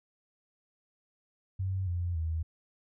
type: tone with pitch steps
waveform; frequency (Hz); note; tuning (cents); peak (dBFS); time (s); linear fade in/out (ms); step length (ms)
sine; 94.8 / 87.44 / 80.64; F#2 / F2 / E2; +43 / +3 / -38; -29; 1.59-2.43; 10; 280
effects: none